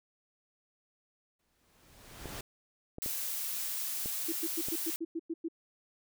pink noise with exponential growth, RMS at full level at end -40 dBFS, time 1.39-2.41 s, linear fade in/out 5 ms, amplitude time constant 220 ms
clicks, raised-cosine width 2 ms, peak -28 dBFS, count 5, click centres 2.257 / 2.984 / 3.061 / 4.059 / 4.685 s
blue noise, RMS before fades -36 dBFS, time 3.02-4.96 s, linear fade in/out 0 ms
sine tone bursts, 329.6 Hz, E4, in tune, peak -32 dBFS, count 9, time 4.28-5.485 s, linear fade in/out 10 ms, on 45 ms, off 100 ms
effects none

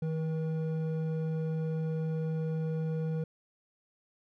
triangle tone pair together, 158.87 / 480.5 Hz, D#3 / B4, +36 / -48 cents, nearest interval octave + perfect fifth, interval 1916 cents, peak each -27 / -35 dBFS, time 0.02-3.24 s, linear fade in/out 5 ms, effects tanh soft clip ceiling -25 dBFS

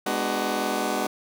15% pulse chord, G# half-diminished seventh, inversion none, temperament just, 207.7 / 249.2 / 299 / 373.8 Hz, G#3 / B3 / D4 / F#4, 0 / +16 / +31 / +18 cents, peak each -24 dBFS, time 0.06-1.07 s, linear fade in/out 5 ms, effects none

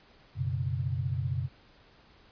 sine chord, F# suspended fourth, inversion none, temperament just, 92.5 / 123.33 / 138.75 Hz, F#2 / B2 / C#3, 0 / -2 / +2 cents, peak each -33 / -32 / -33 dBFS, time 0.35-1.49 s, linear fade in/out 50 ms, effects pink hiss -59 dBFS RMS until 2.31 s + resampled to 11025 Hz

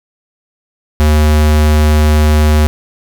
square tone, 76 Hz, D#2, 40 cents flat, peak -7 dBFS, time 1-2.67 s, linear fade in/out 0 ms, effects none

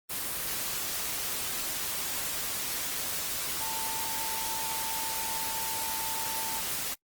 sine tone in noise, 893 Hz, A5, 25 cents sharp, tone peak -37 dBFS, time 3.6-6.61 s, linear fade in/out 20 ms, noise white, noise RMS -33 dBFS, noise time 0.09-6.95 s, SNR -7 dB, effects noise-tail reverb RT60 0.1 s tail -26 dB re dry + Opus 24 kbps

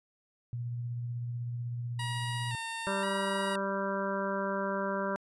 sine tone with tremolo, 120 Hz, B2, 49 cents flat, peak -32 dBFS, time 0.53-2.55 s, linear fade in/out 0 ms, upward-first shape triangle, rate 16 Hz, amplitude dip 25%
15% pulse tone with vibrato, 932.3 Hz, A#5, in tune, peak -29 dBFS, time 1.99-3.56 s, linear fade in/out 5 ms, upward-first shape square, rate 0.96 Hz, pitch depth 42 cents each way
harmonic tone, 196 Hz, G3, in tune, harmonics 1 / 2 / 3 / 5 / 6 / 7 / 8, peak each -36 / -38 / -35 / -37 / -42 / -40 / -40 dBFS, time 2.87-5.16 s, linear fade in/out 0 ms
effects resampled to 24000 Hz

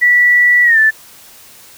sine tone with pitch glide, 1950 to 1757.4 Hz, B6 to A6, -23 to -3 cents, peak -6 dBFS, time 0.01-0.91 s, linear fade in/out 20 ms, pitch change -180 cents, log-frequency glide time 0.64-0.79 s, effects white hiss -40 dBFS RMS until 1.77 s

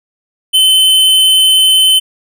square tone, 3058 Hz, G7, 44 cents flat, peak -6 dBFS, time 0.53-2 s, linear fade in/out 20 ms, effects none

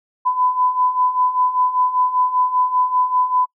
sine beating tone pair, 1000 / 1005.1 Hz, B5 / B5, +21 / +30 cents, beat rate 5.1 Hz, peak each -21 / -16 dBFS, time 0.25-3.46 s, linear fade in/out 20 ms, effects noise-tail reverb RT60 0.1 s tail -26 dB re dry

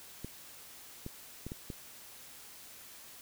clicks, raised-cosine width 3 ms, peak -27 dBFS, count 5, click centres 0.246 / 1.064 / 1.466 / 1.519 / 1.702 s, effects white hiss -52 dBFS RMS until 3.21 s

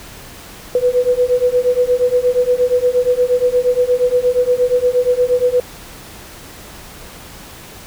sine beating tone pair, 491.2 / 499.7 Hz, B4 / B4, -9 / +20 cents, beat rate 8.5 Hz, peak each -15 / -14 dBFS, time 0.75-5.6 s, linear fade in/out 2 ms, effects pink hiss -36 dBFS RMS until 7.86 s

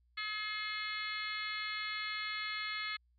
harmonic tone, 426.2 Hz, G#4, 45 cents sharp, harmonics 3 / 4 / 5 / 6 / 7 / 8 / 9 / 10, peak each -44 / -45 / -40 / -49 / -51 / -46 / -53 / -45 dBFS, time 0.17-2.97 s, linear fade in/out 10 ms, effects added 60 Hz sine -68 dBFS peak until 3.18 s

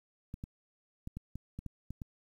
clicks, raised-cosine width 5 ms, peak -28 dBFS, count 9, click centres 0.341 / 0.439 / 1.074 / 1.17 / 1.356 / 1.59 / 1.663 / 1.906 / 2.018 s, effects 10-bit

